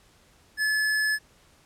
square tone, 1721 Hz, A6, 39 cents flat, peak -23 dBFS, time 0.57-1.19 s, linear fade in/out 50 ms, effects pink hiss -59 dBFS RMS until 1.65 s + low-pass 11000 Hz 12 dB/octave

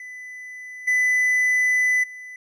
triangle tone with level steps, 2000 Hz, B6, 21 cents sharp, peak -33 / -15 / -34 dBFS, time 0-2.36 s, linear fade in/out 2 ms, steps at 0.87 / 2.03 s, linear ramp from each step 10 ms, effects resampled to 32000 Hz

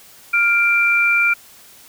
sine tone pair together, 1403 / 2360 Hz, F6 / D7, +8 / +8 cents, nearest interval major sixth, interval 900 cents, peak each -17 / -14 dBFS, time 0.33-1.34 s, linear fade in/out 10 ms, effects white hiss -45 dBFS RMS until 1.88 s

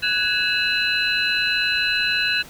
sine tone cluster, 1490 / 1663 / 2614 / 2869 / 4028 Hz, F#6 / G#6 / E7 / F7 / B7, +12 / +2 / -15 / +46 / +33 cents, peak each -25 / -26 / -23 / -28 / -24 dBFS, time 0.02-2.43 s, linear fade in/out 20 ms, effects pink hiss -43 dBFS RMS until 2.49 s

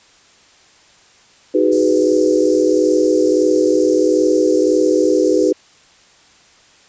sine chord, G# minor seventh, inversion second, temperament just, 311.5 / 373.8 / 415.3 / 498.4 Hz, D#4 / F#4 / G#4 / B4, +2 / +18 / 0 / +16 cents, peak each -16 / -16 / -18 / -16 dBFS, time 1.54-5.53 s, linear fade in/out 10 ms
white band-stop noise, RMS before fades -29 dBFS, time 1.71-5.52 s, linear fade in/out 20 ms, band 520 to 4800 Hz, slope 48 dB/octave
effects white hiss -49 dBFS RMS until 6.88 s + resampled to 16000 Hz

